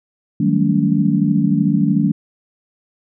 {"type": "tone cluster", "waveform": "sine", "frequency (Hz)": [155.3, 185.8, 199.1, 222.1, 283.4], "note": ["D#3", "F#3", "G3", "A3", "C#4"], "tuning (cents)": [-3, 7, 27, 16, 38], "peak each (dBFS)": -19, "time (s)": [0.4, 2.12], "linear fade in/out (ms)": 5, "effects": []}